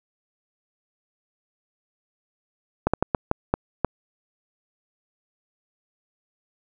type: slowing click train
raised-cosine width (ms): 1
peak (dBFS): -5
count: 7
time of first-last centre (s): 2.87-3.847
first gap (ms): 66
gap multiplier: 1.36
effects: none